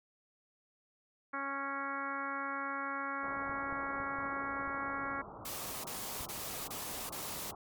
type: harmonic tone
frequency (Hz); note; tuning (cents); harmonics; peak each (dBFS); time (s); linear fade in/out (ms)
276.4; C#4; -5; 1 / 2 / 3 / 4 / 5 / 6 / 7 / 8; -45 / -47 / -46 / -40 / -40 / -44 / -48 / -48; 1.33-5.22; 10
type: low-pass noise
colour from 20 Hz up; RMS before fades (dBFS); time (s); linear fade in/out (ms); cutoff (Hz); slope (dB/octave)
white; -48; 3.23-7.55; 2; 1300; 96
type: clicks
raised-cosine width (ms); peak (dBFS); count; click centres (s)
5; -38; 6; 3.496 / 3.726 / 4.001 / 4.187 / 4.677 / 6.209
type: noise bursts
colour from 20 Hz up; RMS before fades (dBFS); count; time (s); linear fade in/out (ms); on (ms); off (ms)
white; -42; 5; 5.45-7.512; 5; 390; 28
effects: MP3 96 kbps